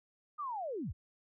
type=linear sweep; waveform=sine; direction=down; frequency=1244.5 to 40.19 Hz; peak=-36 dBFS; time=0.38-0.93 s; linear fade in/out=20 ms; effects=none